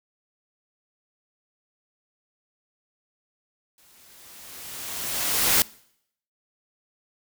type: noise with exponential growth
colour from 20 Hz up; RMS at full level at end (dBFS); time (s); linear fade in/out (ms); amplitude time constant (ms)
white; -18; 3.78-5.62; 1; 400
effects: noise-tail reverb RT60 0.7 s tail -23 dB re dry